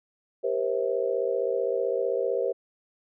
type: tone cluster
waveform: sine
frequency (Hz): 392.6 / 476.4 / 532 / 651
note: G4 / A#4 / C5 / E5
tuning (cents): +3 / +38 / +29 / -22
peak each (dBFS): -30 / -28 / -28 / -35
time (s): 0.43-2.53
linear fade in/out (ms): 20
effects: none